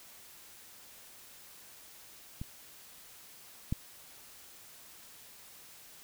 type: clicks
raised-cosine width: 5 ms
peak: -26 / -18 dBFS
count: 2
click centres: 2.415 / 3.725 s
effects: white hiss -54 dBFS RMS until 6.03 s